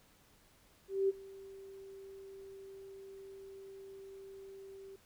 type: tone with ADSR envelope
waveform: sine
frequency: 389.1 Hz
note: G4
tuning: 13 cents flat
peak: -26 dBFS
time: 0.88-4.96 s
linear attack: 210 ms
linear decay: 25 ms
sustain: -22 dB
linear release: 5 ms
effects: pink hiss -66 dBFS RMS until 5.05 s